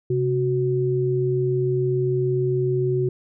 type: tone pair together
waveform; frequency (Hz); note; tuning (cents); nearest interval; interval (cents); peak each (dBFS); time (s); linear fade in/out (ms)
sine; 132.2 / 369.7; C3 / F#4; +18 / -1; octave + tritone; 1781; -22 / -21; 0.1-3.09; 5
effects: none